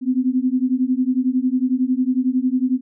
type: beating tone pair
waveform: sine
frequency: 250.3 / 261.3 Hz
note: B3 / C4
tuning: +23 / -2 cents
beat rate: 11 Hz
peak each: -19 dBFS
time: 0.01-2.81 s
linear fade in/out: 50 ms
effects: none